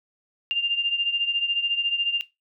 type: beating tone pair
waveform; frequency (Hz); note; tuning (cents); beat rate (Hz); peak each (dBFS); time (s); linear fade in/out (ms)
sine; 2794 / 2808; F7 / F7; 0 / +9; 14; -23 / -27; 0.51-2.21; 0
effects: noise-tail reverb RT60 0.2 s tail -17 dB re dry